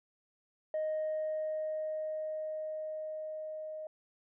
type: tone with level ramp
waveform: sine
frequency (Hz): 622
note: D#5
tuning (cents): -1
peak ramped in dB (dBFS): -29 to -39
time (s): 0.74-3.87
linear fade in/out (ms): 2
effects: tanh soft clip ceiling -29 dBFS